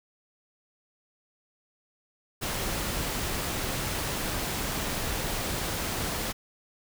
pink noise, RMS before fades -31 dBFS, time 2.41-6.33 s, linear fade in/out 20 ms, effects none

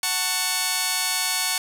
5% pulse chord, F# minor, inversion none, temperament just, 740 / 888 / 1110 Hz, F#5 / A5 / C#6, 0 / +16 / +2 cents, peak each -16 dBFS, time 0.03-1.58 s, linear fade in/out 2 ms, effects none

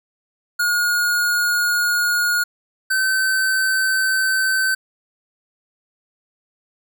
square tone pair in turn, 1437 / 1536.9 Hz, F6 / G6, +49 / -35 cents, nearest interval minor second, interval 116 cents, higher second, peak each -17 dBFS, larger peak neither, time 0.59-2.44 / 2.9-4.75 s, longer neither, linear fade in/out 10 ms, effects none

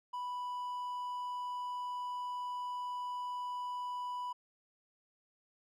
triangle tone, 987.8 Hz, B5, in tune, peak -35 dBFS, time 0.13-4.33 s, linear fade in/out 10 ms, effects none

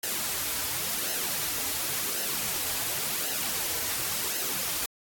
white noise with flanger, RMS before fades -30 dBFS, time 0.03-4.86 s, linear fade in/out 5 ms, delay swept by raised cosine 0.85 to 5.65 ms, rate 0.92 Hz, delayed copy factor -0.6, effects AAC 64 kbps

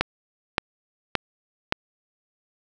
click train, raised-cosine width 0.3 ms, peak -3 dBFS, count 4, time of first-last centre 0.01-1.724 s, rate 1.75 Hz, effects none

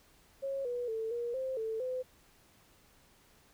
sine tone with pitch steps, 546 / 486.9 / 445.6 / 475 / 524 / 444 / 510 Hz, C#5 / B4 / A4 / A#4 / C5 / A4 / C5, -26 / -25 / +22 / +33 / +2 / +16 / -44 cents, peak -33 dBFS, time 0.42-2.03 s, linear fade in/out 20 ms, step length 230 ms, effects pink hiss -64 dBFS RMS until 3.53 s

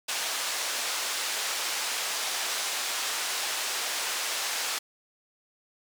white band-pass noise, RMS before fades -31 dBFS, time 0.08-4.79 s, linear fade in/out 10 ms, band 570 to 6900 Hz, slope 12 dB/octave, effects none

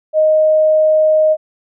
sine tone, 622.3 Hz, D#5, in tune, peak -8 dBFS, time 0.13-1.37 s, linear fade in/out 50 ms, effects none

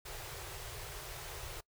pink band-stop noise, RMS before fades -45 dBFS, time 0.05-1.61 s, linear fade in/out 10 ms, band 150 to 340 Hz, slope 96 dB/octave, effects noise-tail reverb RT60 0.1 s tail -23 dB re dry

